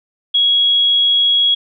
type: tone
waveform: sine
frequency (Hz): 3322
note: G#7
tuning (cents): 0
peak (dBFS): -10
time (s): 0.34-1.55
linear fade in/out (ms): 10
effects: none